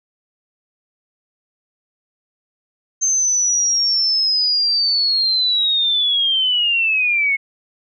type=linear sweep; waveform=sine; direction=down; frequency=6320 to 2170 Hz; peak=-14 dBFS; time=3.01-7.37 s; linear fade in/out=20 ms; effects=none